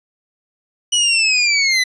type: linear sweep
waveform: 25% pulse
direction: down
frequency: 2960 to 1988 Hz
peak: -9 dBFS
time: 0.92-1.84 s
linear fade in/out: 10 ms
effects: resampled to 22050 Hz